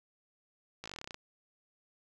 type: slowing click train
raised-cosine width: 0.2 ms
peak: -25 dBFS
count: 13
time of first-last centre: 0.84-1.144 s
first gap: 17 ms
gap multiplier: 1.07
effects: none